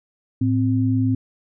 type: tone pair together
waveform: sine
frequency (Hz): 109.44 / 260.3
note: A2 / C4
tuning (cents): -9 / -9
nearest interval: octave + minor third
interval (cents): 1500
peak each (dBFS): -19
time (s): 0.41-1.15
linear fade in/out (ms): 5
effects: none